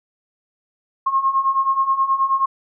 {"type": "beating tone pair", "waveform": "sine", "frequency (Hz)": [1071, 1080.4], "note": ["C6", "C#6"], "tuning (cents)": [40, -45], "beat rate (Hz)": 9.4, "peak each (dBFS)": [-21, -17], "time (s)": [1.06, 2.46], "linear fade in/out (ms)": 10, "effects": []}